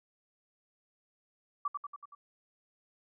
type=tone with echo; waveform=sine; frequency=1155 Hz; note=D6; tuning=29 cents flat; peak=-29 dBFS; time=1.65-1.68 s; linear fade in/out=5 ms; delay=94 ms; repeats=5; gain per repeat=-4 dB; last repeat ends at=2.15 s; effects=none